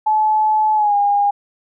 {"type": "tone with pitch glide", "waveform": "sine", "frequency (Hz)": [861, 812.7], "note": ["A5", "G#5"], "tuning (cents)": [-38, -38], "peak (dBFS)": -12, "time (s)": [0.06, 1.31], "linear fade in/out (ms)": 10, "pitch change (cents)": -100, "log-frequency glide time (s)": [0.75, 0.95], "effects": []}